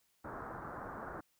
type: low-pass noise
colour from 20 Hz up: white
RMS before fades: -45 dBFS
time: 0.24-1.21 s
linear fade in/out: 10 ms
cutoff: 1500 Hz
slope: 48 dB/octave
effects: white hiss -75 dBFS RMS until 1.39 s